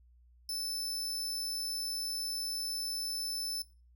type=tone; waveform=sawtooth; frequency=5274 Hz; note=E8; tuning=in tune; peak=-32 dBFS; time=0.49-3.62 s; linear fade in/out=2 ms; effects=noise-tail reverb RT60 0.3 s tail -17 dB re dry + added 60 Hz sine -59 dBFS peak until 3.95 s